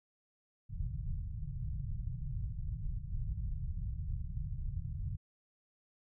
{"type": "low-pass noise", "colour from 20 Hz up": "pink", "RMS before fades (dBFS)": -38, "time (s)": [0.69, 5.17], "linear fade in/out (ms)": 20, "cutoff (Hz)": 150, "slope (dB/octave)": 48, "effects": []}